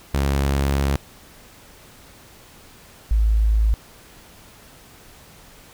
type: tone pair in turn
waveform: sawtooth / sine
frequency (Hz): 69.3 / 54.07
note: C#2 / A1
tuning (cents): 0 / -30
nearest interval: major third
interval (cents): 430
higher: first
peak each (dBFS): -14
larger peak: neither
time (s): 0.14-0.96 / 3.11-3.74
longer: first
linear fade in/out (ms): 0
effects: pink hiss -47 dBFS RMS until 5.73 s